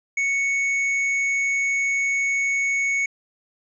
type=tone with hard clipping; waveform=sine; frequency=2217 Hz; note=C#7; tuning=in tune; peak=-21 dBFS; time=0.17-3.06 s; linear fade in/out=5 ms; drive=5 dB; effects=resampled to 22050 Hz